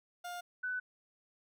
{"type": "tone pair in turn", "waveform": ["30% pulse", "sine"], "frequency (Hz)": [707, 1498.1], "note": ["F5", "F#6"], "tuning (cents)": [21, 21], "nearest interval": "octave + minor second", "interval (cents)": 1300, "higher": "second", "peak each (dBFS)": [-38, -34], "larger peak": "second", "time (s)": [[0.24, 0.41], [0.63, 0.8]], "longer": "neither", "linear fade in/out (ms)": 10, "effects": []}